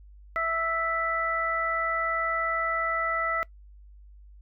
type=harmonic tone; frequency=659.3 Hz; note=E5; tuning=in tune; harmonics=1 / 2 / 3; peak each=-32 / -27 / -30 dBFS; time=0.36-3.43 s; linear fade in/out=0 ms; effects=noise-tail reverb RT60 0.1 s tail -22 dB re dry + added 50 Hz sine -47 dBFS peak until 4.41 s